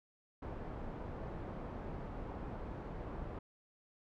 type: low-pass noise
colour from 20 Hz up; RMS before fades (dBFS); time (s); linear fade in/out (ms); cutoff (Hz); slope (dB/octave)
pink; -44; 0.42-3.39; 5; 930; 12
effects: none